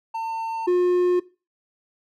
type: tone pair in turn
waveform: triangle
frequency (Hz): 902 / 358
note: A5 / F4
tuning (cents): +43 / +43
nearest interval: octave + major third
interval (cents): 1600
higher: first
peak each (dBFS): -23 / -14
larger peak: second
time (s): 0.14-0.67 / 0.67-1.2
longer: neither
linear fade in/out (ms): 10
effects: noise-tail reverb RT60 0.3 s tail -19 dB re dry